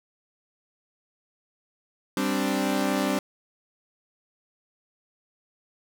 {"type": "chord", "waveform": "sawtooth", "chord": "G suspended fourth", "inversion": "none", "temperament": "equal", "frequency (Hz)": [196, 261.6, 293.7], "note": ["G3", "C4", "D4"], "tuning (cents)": [0, 0, 0], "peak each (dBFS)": -24, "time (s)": [2.17, 3.19], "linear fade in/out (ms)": 2, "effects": []}